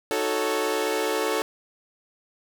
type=chord; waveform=sawtooth; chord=D# half-diminished seventh; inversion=none; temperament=equal; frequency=311.1 / 370 / 440 / 554.4 Hz; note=D#4 / F#4 / A4 / C#5; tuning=0 / 0 / 0 / 0 cents; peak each=-28 / -27 / -22 / -26 dBFS; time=0.11-1.42 s; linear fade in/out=0 ms; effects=none